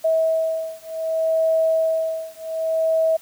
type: beating tone pair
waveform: sine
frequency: 645 / 645.65 Hz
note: E5 / E5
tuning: -38 / -36 cents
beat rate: 0.65 Hz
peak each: -21 dBFS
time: 0.04-3.17 s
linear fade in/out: 10 ms
effects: white hiss -48 dBFS RMS until 3.21 s